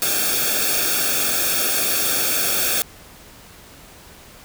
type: noise with comb filter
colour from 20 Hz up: white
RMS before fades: -20 dBFS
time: 0.02-2.82 s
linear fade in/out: 0 ms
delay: 1 ms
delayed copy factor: -0.85
effects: pink hiss -44 dBFS RMS until 4.44 s